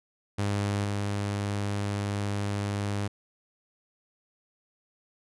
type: tone with level steps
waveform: sawtooth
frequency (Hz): 101.5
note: G#2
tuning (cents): -39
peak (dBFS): -22 / -24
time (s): 0.38-3.08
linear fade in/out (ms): 10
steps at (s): 0.84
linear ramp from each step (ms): 2
effects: resampled to 24000 Hz